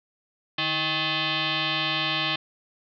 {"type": "tone with frequency modulation", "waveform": "sine", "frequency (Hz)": 321.1, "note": "E4", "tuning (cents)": -45, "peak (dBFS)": -23, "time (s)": [0.58, 2.36], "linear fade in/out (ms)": 5, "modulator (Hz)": 472, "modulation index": 7.8, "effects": []}